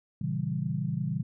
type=chord; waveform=sine; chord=A# diminished seventh; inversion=none; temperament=equal; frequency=116.54 / 138.59 / 164.81 / 196 Hz; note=A#2 / C#3 / E3 / G3; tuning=0 / 0 / 0 / 0 cents; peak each=-36 / -32 / -32 / -35 dBFS; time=0.21-1.23 s; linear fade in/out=5 ms; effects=none